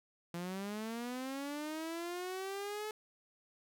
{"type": "linear sweep", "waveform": "sawtooth", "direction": "up", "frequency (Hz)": [169.1, 431.9], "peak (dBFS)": -35, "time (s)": [0.34, 2.91], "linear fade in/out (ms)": 2, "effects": []}